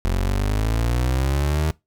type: exponential sweep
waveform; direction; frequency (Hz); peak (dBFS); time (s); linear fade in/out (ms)
30% pulse; up; 43.53 to 79; -16; 0.05-1.71; 0
effects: noise-tail reverb RT60 0.2 s tail -22 dB re dry